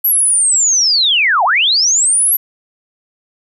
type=linear two-way sweep; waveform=sine; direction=down then up; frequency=11860 to 660 to 11860 Hz; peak=-9 dBFS; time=0.04-2.37 s; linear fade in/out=10 ms; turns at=1.44 s; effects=none